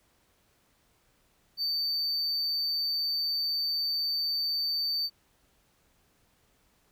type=tone; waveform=triangle; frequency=4578 Hz; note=D8; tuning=45 cents flat; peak=-26 dBFS; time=1.57-5.1 s; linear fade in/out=50 ms; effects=pink hiss -68 dBFS RMS until 6.91 s